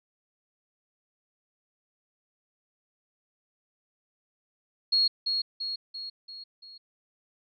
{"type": "tone with echo", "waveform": "sine", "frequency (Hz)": 4303, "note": "C8", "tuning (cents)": 48, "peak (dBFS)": -20, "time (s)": [4.92, 5.08], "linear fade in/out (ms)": 10, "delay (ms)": 340, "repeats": 5, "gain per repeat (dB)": -5, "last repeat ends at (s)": 6.78, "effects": []}